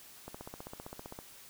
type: click train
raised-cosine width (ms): 1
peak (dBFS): -29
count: 15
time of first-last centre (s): 0.28-1.189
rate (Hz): 15.4
effects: white hiss -54 dBFS RMS until 1.49 s